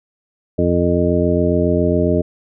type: harmonic tone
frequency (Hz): 87.31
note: F2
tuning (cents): 0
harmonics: 1 / 2 / 3 / 4 / 5 / 7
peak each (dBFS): -20 / -20 / -20 / -20 / -20 / -20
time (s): 0.58-2.22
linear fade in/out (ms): 10
effects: none